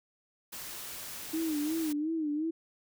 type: noise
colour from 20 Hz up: white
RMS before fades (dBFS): -42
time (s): 0.52-1.93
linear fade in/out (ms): 10
type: tone with vibrato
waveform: sine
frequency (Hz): 310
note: D#4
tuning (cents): -6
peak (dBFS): -29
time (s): 1.33-2.51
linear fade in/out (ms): 10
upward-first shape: sine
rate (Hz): 2.8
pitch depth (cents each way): 100
effects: none